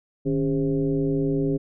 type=tone with frequency modulation; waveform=sine; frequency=277.3 Hz; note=C#4; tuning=1 cent sharp; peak=-20 dBFS; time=0.25-1.58 s; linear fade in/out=20 ms; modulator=126 Hz; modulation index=1.3; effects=none